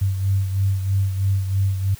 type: beating tone pair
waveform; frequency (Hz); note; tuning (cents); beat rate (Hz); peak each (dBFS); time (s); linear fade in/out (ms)
sine; 96.7 / 99.8; G2 / G2; -23 / +32; 3.1; -18 / -26; 0.01-1.95; 10
effects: white hiss -45 dBFS RMS until 1.99 s